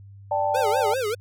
sine chord, D suspended fourth, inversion none, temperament equal, 587.3 / 784 / 880 Hz, D5 / G5 / A5, 0 / 0 / 0 cents, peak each -25 dBFS, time 0.31-0.94 s, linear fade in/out 5 ms
square tone with vibrato, 468.7 Hz, A#4, 9 cents sharp, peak -24 dBFS, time 0.54-1.15 s, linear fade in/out 10 ms, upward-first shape sine, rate 5.1 Hz, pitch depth 230 cents each way
effects added 99 Hz sine -42 dBFS peak until 1.2 s

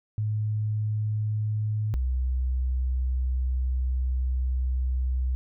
sine tone pair in turn, 107 / 63.62 Hz, A2 / C2, -48 / -48 cents, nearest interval major sixth, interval 900 cents, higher first, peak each -24 / -23 dBFS, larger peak second, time 0.18-1.94 / 1.94-5.35 s, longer second, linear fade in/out 0 ms, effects none

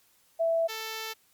sine / 5% pulse tone pair in turn, 661 / 442.3 Hz, E5 / A4, +5 / +9 cents, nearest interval perfect fifth, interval 696 cents, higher first, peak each -23 dBFS, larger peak neither, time 0.39-0.68 / 0.68-1.14 s, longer second, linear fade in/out 20 ms, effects white hiss -65 dBFS RMS until 1.33 s + Opus 48 kbps

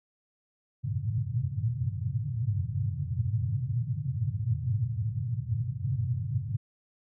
pink band-pass noise, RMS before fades -30 dBFS, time 0.83-6.57 s, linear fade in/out 20 ms, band 100 to 130 Hz, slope 48 dB/octave, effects none

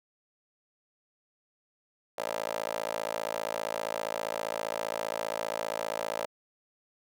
15% pulse tone with high-pass filter, 55.1 Hz, A1, 3 cents sharp, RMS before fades -34 dBFS, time 2.18-6.26 s, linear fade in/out 5 ms, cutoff 620 Hz, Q 2.7, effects none

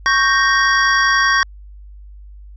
square chord, G diminished, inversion second, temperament equal, 1108.7 / 1568 / 1864.7 Hz, Db6 / G6 / Bb6, 0 / 0 / 0 cents, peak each -17 dBFS, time 0.06-1.43 s, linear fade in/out 0 ms, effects added 50 Hz sine -35 dBFS peak until 2.56 s + resampled to 16000 Hz

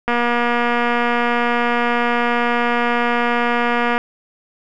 click train, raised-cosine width 0.5 ms, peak -4 dBFS, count 933, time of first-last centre 0.08-3.98 s, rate 239 Hz, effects none

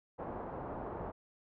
white low-pass noise, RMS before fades -42 dBFS, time 0.18-1.12 s, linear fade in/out 20 ms, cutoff 960 Hz, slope 24 dB/octave, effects none

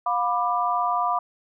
sine chord, B diminished, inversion second, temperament just, 711.2 / 987.8 / 1185.3 Hz, F5 / B5 / D6, +31 / 0 / +16 cents, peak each -25 dBFS, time 0.06-1.19 s, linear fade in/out 5 ms, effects none

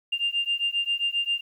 sine beating tone pair, 2794 / 2801.5 Hz, F7 / F7, 0 / +5 cents, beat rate 7.5 Hz, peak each -26 dBFS, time 0.12-1.41 s, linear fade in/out 10 ms, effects tanh soft clip ceiling -16 dBFS + 10-bit

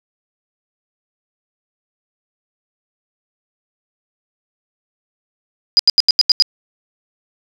sine tone bursts, 4913 Hz, D#8, 23 cents flat, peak -6 dBFS, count 7, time 5.77-6.423 s, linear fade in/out 0 ms, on 23 ms, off 82 ms, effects none

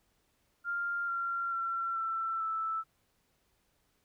sine tone with pitch steps, 1396.9 / 1376.9 / 1357.1 / 1337.7 / 1318.5 Hz, F6 / F6 / E6 / E6 / E6, 0 / -25 / +50 / +25 / 0 cents, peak -31 dBFS, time 0.64-2.84 s, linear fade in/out 50 ms, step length 440 ms, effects pink hiss -74 dBFS RMS until 4.04 s

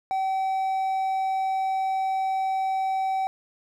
triangle tone, 766 Hz, G5, 40 cents flat, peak -21 dBFS, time 0.11-3.27 s, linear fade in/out 0 ms, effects none

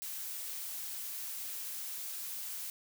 blue noise, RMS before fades -41 dBFS, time 0.02-2.7 s, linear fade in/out 0 ms, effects none

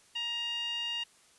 sawtooth tone with band-pass filter, 941 Hz, A#5, 16 cents sharp, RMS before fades -35 dBFS, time 0.15-1.04 s, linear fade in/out 10 ms, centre 3000 Hz, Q 9.4, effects white hiss -62 dBFS RMS until 1.38 s + resampled to 24000 Hz

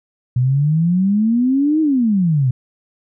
sine exponential two-way sweep, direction up then down, 121.6 to 320 to 121.6 Hz, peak -12 dBFS, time 0.36-2.51 s, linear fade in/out 5 ms, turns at 1.81 s, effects none

